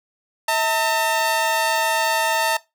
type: tone pair together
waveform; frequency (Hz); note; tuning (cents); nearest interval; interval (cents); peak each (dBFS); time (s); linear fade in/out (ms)
sawtooth; 645 / 903.5; E5 / A5; -38 / +46; tritone; 584; -20 / -15; 0.48-2.57; 5
effects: noise-tail reverb RT60 0.2 s tail -19 dB re dry